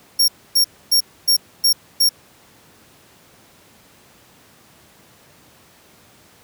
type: tone bursts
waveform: sawtooth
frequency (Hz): 5540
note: F8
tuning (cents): -15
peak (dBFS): -9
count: 6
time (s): 0.19-2.092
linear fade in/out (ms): 10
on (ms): 92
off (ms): 270
effects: pink hiss -50 dBFS RMS until 6.43 s + high-pass 100 Hz 12 dB/octave